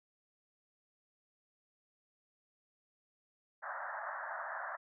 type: band-pass noise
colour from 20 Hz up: white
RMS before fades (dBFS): -42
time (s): 3.62-4.77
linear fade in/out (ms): 20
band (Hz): 580 to 1800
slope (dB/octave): 96
effects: none